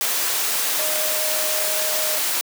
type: tone in noise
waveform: sine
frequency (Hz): 619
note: D#5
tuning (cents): -9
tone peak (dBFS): -28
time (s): 0.79-2.18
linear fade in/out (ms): 0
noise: white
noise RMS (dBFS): -22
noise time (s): 0.01-2.41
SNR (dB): -9
effects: high-pass 400 Hz 12 dB/octave